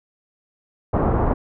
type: low-pass noise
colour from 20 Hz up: pink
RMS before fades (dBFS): -19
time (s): 0.93-1.34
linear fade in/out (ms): 10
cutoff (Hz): 1100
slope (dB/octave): 24
effects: none